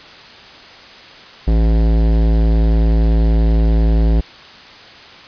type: tone with hard clipping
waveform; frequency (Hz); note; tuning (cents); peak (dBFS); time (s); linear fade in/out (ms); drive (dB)
sine; 55.2; A1; +6; -12; 1.47-4.21; 10; 17
effects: white hiss -38 dBFS RMS until 5.27 s + resampled to 11025 Hz